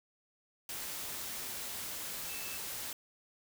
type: tone in noise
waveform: sine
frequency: 2637 Hz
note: E7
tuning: in tune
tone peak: -47 dBFS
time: 2.29-2.57 s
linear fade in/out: 2 ms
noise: white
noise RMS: -41 dBFS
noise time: 0.69-2.93 s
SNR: -9 dB
effects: none